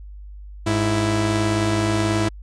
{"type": "tone pair together", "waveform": "sawtooth", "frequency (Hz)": [103.83, 330.1], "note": ["G#2", "E4"], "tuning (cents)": [0, 2], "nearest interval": "octave + minor sixth", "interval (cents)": 2002, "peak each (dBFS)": -17, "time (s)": [0.66, 2.29], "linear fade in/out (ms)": 10, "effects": ["added 50 Hz sine -35 dBFS peak until 2.42 s", "resampled to 22050 Hz"]}